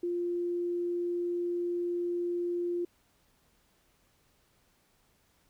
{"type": "tone", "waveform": "sine", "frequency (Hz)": 349.2, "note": "F4", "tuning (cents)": 0, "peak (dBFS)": -29, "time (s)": [0.03, 2.85], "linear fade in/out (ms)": 5, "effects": ["pink hiss -69 dBFS RMS until 5.49 s"]}